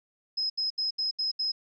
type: tone bursts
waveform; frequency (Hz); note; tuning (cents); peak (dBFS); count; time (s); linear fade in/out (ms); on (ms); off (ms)
sine; 5110; D#8; +45; -26; 6; 0.37-1.52; 10; 130; 74
effects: none